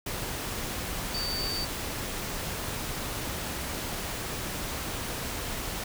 sine tone in noise, 4593 Hz, D8, 39 cents flat, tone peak -31 dBFS, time 1.14-1.65 s, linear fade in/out 5 ms, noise pink, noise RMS -34 dBFS, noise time 0.06-5.84 s, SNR 0 dB, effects none

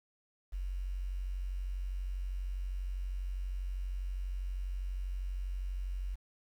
sine tone with quantisation, 46.21 Hz, F#1, 1 cent flat, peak -34 dBFS, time 0.52-6.16 s, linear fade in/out 20 ms, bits 10, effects none

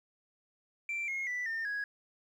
sine tone with pitch steps, 2349 / 2154 / 1975.3 / 1811.3 / 1661 Hz, D7 / C7 / B6 / A6 / G#6, 0 / +50 / 0 / +50 / 0 cents, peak -31 dBFS, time 0.89-1.84 s, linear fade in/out 2 ms, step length 190 ms, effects tanh soft clip ceiling -31 dBFS + 11-bit

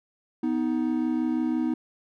triangle tone pair together, 248.8 / 314.7 Hz, B3 / D#4, +13 / +20 cents, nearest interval major third, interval 407 cents, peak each -24 dBFS, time 0.43-1.74 s, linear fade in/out 5 ms, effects none

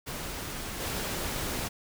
pink noise with level steps, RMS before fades -37 / -33 dBFS, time 0.06-1.69 s, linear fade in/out 20 ms, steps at 0.8 s, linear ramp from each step 10 ms, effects none

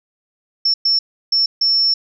sine tone bursts at uneven times, 5400 Hz, E8, 41 cents sharp, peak -12 dBFS, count 4, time 0.65-0.74 / 0.85-0.99 / 1.32-1.46 / 1.61-1.94 s, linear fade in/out 5 ms, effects none

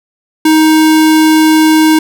square tone, 313.8 Hz, D#4, 15 cents sharp, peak -5 dBFS, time 0.45-1.99 s, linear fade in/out 5 ms, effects none

